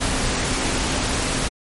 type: tone in noise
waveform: sine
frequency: 261.6 Hz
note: C4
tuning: in tune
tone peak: -31 dBFS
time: 0-1.49 s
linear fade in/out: 20 ms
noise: pink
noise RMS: -22 dBFS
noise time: 0-1.49 s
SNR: -12 dB
effects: MP3 48 kbps